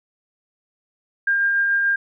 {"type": "tone with tremolo", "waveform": "sine", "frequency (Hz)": 1604, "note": "G6", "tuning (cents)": 39, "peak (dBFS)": -15, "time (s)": [1.27, 1.96], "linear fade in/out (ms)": 5, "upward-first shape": "triangle", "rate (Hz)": 6.9, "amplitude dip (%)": 25, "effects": []}